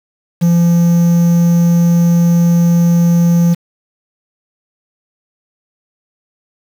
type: tone with quantisation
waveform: triangle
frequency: 171.1 Hz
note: F3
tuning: 35 cents flat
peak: -5 dBFS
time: 0.41-3.55 s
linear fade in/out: 20 ms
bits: 5
effects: none